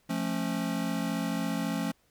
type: chord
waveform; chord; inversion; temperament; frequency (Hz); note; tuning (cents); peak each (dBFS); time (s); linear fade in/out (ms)
square; F augmented; none; just; 174.61 / 218.3 / 272.8; F3 / A3 / C#4; 0 / -13 / -28; -34; 0.09-1.92; 10
effects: pink hiss -68 dBFS RMS until 2.1 s